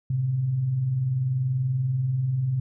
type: tone pair together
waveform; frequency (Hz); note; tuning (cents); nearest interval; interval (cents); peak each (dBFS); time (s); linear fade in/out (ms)
sine; 110 / 130.52; A2 / C3; 0 / -4; minor third; 296; -34 / -22; 0.1-2.6; 5
effects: none